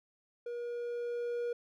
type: tone with level ramp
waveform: triangle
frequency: 478 Hz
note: A#4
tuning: 43 cents sharp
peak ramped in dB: -35 to -30 dBFS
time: 0.46-1.53 s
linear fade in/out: 5 ms
effects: none